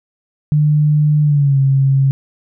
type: tone with pitch glide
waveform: sine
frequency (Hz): 150 to 135.97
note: D3 to C#3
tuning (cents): +37 to -33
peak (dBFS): -9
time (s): 0.52-2.11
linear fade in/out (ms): 0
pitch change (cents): -170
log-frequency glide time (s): 1.23-1.59
effects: none